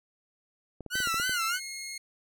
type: clicks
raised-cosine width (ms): 2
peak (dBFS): -27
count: 8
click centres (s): 0.807 / 0.863 / 0.955 / 1.003 / 1.073 / 1.143 / 1.199 / 1.295
type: tone with vibrato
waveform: sawtooth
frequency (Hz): 1421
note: F6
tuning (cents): +30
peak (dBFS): -24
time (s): 0.9-1.6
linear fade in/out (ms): 50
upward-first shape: sine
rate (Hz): 3.2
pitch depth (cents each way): 130
type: tone with pitch glide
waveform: 15% pulse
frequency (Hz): 1966 to 2156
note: B6 to C#7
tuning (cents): -8 to -49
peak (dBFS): -30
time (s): 0.95-1.98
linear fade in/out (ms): 5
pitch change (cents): +159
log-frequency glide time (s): 1.15-1.55
effects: none